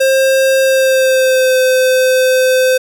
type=tone with pitch glide; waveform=square; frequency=532 to 514.5 Hz; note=C5 to C5; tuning=+29 to -29 cents; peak=-9 dBFS; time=0-2.78 s; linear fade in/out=10 ms; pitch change=-58 cents; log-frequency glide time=0.61-1.59 s; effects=none